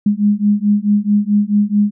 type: beating tone pair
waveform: sine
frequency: 204.2 / 208.8 Hz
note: G#3 / G#3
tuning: -29 / +10 cents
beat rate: 4.6 Hz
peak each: -14 dBFS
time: 0.06-1.91 s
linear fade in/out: 5 ms
effects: none